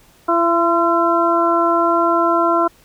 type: harmonic tone with a mistuned harmonic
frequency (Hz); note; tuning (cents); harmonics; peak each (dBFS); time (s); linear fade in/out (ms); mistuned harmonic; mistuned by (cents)
337.6; E4; +41; 1 / 2 / 3 / 4; -18 / -18 / -18 / -18; 0.28-2.68; 10; 3; +27
effects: pink hiss -51 dBFS RMS until 2.84 s